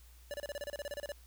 square tone bursts, 578 Hz, D5, 28 cents flat, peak -38 dBFS, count 14, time 0.31-1.119 s, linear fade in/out 0 ms, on 29 ms, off 31 ms, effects added 60 Hz sine -55 dBFS peak until 1.26 s + white hiss -64 dBFS RMS until 1.26 s

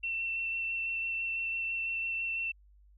sine tone with vibrato, 2696 Hz, E7, 38 cents sharp, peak -31 dBFS, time 0.03-2.52 s, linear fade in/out 10 ms, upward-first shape square, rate 6 Hz, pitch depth 9 cents each way, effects added 50 Hz sine -57 dBFS peak until 2.97 s

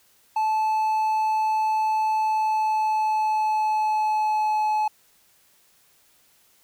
triangle tone with pitch glide, 870 to 856 Hz, A5 to A5, -20 to -48 cents, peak -18 dBFS, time 0.36-4.88 s, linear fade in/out 5 ms, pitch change -28 cents, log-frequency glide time 2.18-4.66 s, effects white hiss -60 dBFS RMS until 6.63 s

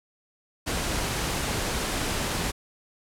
pink noise, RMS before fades -28 dBFS, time 0.66-2.52 s, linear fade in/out 20 ms, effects low-pass 11000 Hz 12 dB/octave

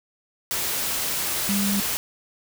sine tone in noise, 200 Hz, G3, 35 cents sharp, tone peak -22 dBFS, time 1.49-1.8 s, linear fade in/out 0 ms, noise white, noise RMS -26 dBFS, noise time 0.51-1.97 s, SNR +1 dB, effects none

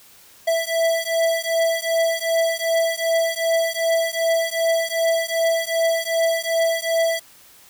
square beating tone pair, 659.3 / 661.9 Hz, E5 / E5, 0 / +7 cents, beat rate 2.6 Hz, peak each -22 dBFS, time 0.47-7.2 s, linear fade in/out 10 ms, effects white hiss -49 dBFS RMS until 7.69 s

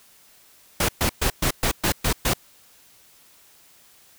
pink noise bursts, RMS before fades -21 dBFS, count 8, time 0.8-2.336 s, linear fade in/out 5 ms, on 87 ms, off 120 ms, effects white hiss -54 dBFS RMS until 4.18 s

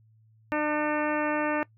harmonic tone with a mistuned harmonic, 300.6 Hz, D4, 40 cents sharp, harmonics 1 / 2 / 3 / 4 / 5 / 6 / 7 / 8 / 9, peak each -29 / -30 / -32 / -35 / -36 / -35 / -41 / -42 / -42 dBFS, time 0.52-1.63 s, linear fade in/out 0 ms, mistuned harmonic 7, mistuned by +63 cents, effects noise-tail reverb RT60 0.1 s tail -22 dB re dry + added 110 Hz sine -57 dBFS peak until 1.77 s

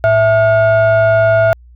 sine tone with frequency modulation, 659.3 Hz, E5, in tune, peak -6 dBFS, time 0.04-1.53 s, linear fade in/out 0 ms, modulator 769 Hz, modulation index 0.68, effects tanh soft clip ceiling -4 dBFS + added 60 Hz sine -38 dBFS peak until 1.75 s

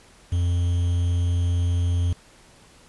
triangle tone with quantisation, 87.4 Hz, F2, 2 cents sharp, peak -17 dBFS, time 0.32-2.13 s, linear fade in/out 5 ms, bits 7, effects pink hiss -52 dBFS RMS until 2.88 s + resampled to 24000 Hz

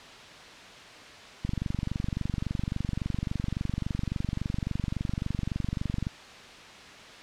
click train, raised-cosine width 5 ms, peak -17 dBFS, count 110, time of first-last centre 1.45-6.069 s, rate 23.6 Hz, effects white hiss -46 dBFS RMS until 7.22 s + low-pass 4000 Hz 12 dB/octave

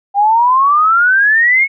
sine exponential sweep, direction up, 790 to 2217 Hz, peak -7 dBFS, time 0.14-1.68 s, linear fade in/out 50 ms, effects none

